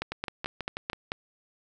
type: two click trains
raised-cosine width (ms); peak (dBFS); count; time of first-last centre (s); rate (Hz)
0.3; -17 / -14; 6 / 6; 0.12-0.932 / 0.02-1.119; 6.16 / 4.55
effects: none